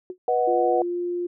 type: tone with exponential decay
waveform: sine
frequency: 365.3 Hz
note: F#4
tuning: 22 cents flat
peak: -26 dBFS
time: 0.1-0.18 s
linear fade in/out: 1 ms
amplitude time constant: 16 ms
type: chord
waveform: sine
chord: B major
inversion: none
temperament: equal with one note detuned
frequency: 488.5 / 622.3 / 740 Hz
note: B4 / D#5 / F#5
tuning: -19 / 0 / 0 cents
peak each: -22 / -27 / -22 dBFS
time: 0.28-0.82 s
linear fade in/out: 2 ms
type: tone with pitch glide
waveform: sine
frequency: 349.2 to 351.4 Hz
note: F4 to F4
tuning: 0 to +11 cents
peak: -24 dBFS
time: 0.47-1.27 s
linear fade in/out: 10 ms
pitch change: +11 cents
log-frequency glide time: 0.84-0.98 s
effects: none